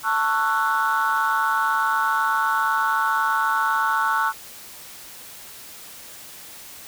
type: chord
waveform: sine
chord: F# minor seventh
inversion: first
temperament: just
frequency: 888 / 1110 / 1332 / 1480 Hz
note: A5 / C#6 / E6 / F#6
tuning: +16 / +2 / +18 / 0 cents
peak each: -23 dBFS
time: 0.03-4.33 s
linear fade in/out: 50 ms
effects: tanh soft clip ceiling -12 dBFS + white hiss -41 dBFS RMS until 6.87 s